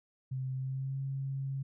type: tone with pitch glide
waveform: sine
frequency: 130.81 to 135.81 Hz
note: C3 to C#3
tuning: 0 to -35 cents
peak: -33 dBFS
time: 0.31-1.63 s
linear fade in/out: 10 ms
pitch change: +65 cents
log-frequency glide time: 0.55-0.99 s
effects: none